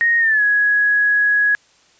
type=tone with pitch glide; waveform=sine; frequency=1864.7 to 1670.9 Hz; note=A#6 to G#6; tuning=0 to +10 cents; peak=-12 dBFS; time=0.01-1.55 s; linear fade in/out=0 ms; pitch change=-190 cents; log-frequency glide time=0.19-0.43 s; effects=white hiss -54 dBFS RMS until 1.99 s + resampled to 16000 Hz